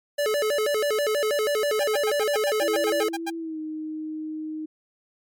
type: tone with vibrato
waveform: square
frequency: 500 Hz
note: B4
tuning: 21 cents sharp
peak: -22 dBFS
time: 0.18-3.09 s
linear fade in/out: 10 ms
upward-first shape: square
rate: 6.2 Hz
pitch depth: 260 cents each way
type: tone bursts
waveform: sawtooth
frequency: 803 Hz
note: G5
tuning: 41 cents sharp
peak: -23 dBFS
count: 12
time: 1.8-3.303 s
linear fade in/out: 10 ms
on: 40 ms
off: 93 ms
type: tone with pitch glide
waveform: sine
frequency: 331.6 to 311.2 Hz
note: E4 to D#4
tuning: +10 to 0 cents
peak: -29 dBFS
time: 2.61-4.66 s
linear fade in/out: 10 ms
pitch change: -110 cents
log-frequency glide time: 3.37-3.59 s
effects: MP3 96 kbps